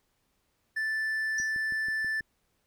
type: tone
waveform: triangle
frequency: 1760 Hz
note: A6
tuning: in tune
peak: -26 dBFS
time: 0.76-2.21 s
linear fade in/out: 10 ms
type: tone with exponential decay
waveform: sine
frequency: 5800 Hz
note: F#8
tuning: 35 cents flat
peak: -29 dBFS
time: 1.38-1.55 s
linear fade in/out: 5 ms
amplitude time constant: 36 ms
type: click train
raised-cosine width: 3 ms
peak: -35 dBFS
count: 6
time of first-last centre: 1.4-2.208 s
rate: 6.19 Hz
effects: pink hiss -74 dBFS RMS until 2.66 s